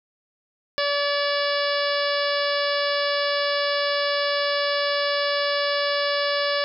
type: harmonic tone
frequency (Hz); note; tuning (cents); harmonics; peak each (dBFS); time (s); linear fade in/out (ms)
574; D5; -40; 1 / 2 / 3 / 4 / 5 / 6 / 7 / 8 / 9; -24 / -29 / -28 / -34 / -33 / -33 / -34 / -33 / -33; 0.78-6.64; 0
effects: none